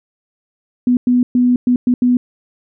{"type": "tone bursts at uneven times", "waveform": "sine", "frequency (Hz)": 246.9, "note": "B3", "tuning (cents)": 0, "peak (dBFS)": -9, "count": 6, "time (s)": [[0.87, 0.97], [1.07, 1.23], [1.35, 1.56], [1.67, 1.76], [1.87, 1.94], [2.02, 2.17]], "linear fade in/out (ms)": 2, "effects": []}